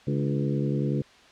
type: harmonic tone with a mistuned harmonic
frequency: 70.6 Hz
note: C#2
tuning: 32 cents sharp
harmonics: 2 / 3 / 4 / 5 / 6 / 7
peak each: -26 / -30 / -32 / -34 / -36 / -37 dBFS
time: 0.07-1.02 s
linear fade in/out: 5 ms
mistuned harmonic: 4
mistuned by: +57 cents
effects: white hiss -53 dBFS RMS until 1.31 s + low-pass 4000 Hz 12 dB/octave